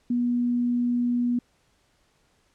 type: tone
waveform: sine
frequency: 242.4 Hz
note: B3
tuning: 32 cents flat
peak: -21 dBFS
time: 0.1-1.39 s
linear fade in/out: 5 ms
effects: pink hiss -66 dBFS RMS until 2.54 s + low-pass 9000 Hz 12 dB/octave